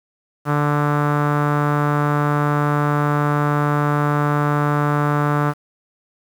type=tone with low-pass filter; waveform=sawtooth; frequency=146.83 Hz; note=D3; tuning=in tune; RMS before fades=-18 dBFS; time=0.45-5.54 s; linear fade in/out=50 ms; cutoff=1300 Hz; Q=3.2; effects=7-bit